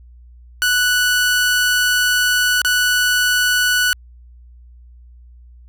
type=tone with dropouts; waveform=sawtooth; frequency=1480 Hz; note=F#6; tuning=in tune; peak=-10 dBFS; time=0.62-3.93 s; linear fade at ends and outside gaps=0 ms; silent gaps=2.617-2.648 s; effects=added 60 Hz sine -40 dBFS peak until 5.68 s